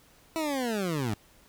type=linear sweep; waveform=20% pulse; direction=down; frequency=329.6 to 98 Hz; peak=-23 dBFS; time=0.36-1.14 s; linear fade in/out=0 ms; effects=pink hiss -59 dBFS RMS until 1.48 s